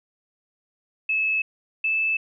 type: tone pair in turn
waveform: sine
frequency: 2599 / 2626 Hz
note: E7 / E7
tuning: -25 / -7 cents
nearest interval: unison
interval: 18 cents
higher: second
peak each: -20 dBFS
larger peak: neither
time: 1.09-1.42 / 1.84-2.17 s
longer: neither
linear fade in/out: 5 ms
effects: none